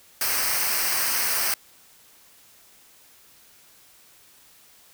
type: noise with comb filter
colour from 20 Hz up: white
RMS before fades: -24 dBFS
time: 0.21-1.54 s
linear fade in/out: 2 ms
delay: 0.28 ms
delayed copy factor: -0.65
effects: white hiss -54 dBFS RMS until 4.93 s